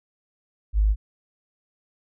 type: tone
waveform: sine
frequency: 51.91 Hz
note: G#1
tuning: in tune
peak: -16 dBFS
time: 0.73-0.96 s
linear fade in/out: 50 ms
effects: none